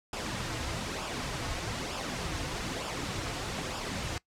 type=noise with flanger; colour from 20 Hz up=pink; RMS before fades=-35 dBFS; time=0.13-4.18 s; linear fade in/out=2 ms; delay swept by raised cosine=0.48 to 5.18 ms; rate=1.1 Hz; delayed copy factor=-0.55; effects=noise-tail reverb RT60 0.1 s tail -20 dB re dry + low-pass 7000 Hz 12 dB/octave